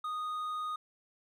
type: tone with hard clipping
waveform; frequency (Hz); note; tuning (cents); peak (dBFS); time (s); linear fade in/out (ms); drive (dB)
triangle; 1239; D#6; -8; -35; 0.04-0.76; 5; 7
effects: none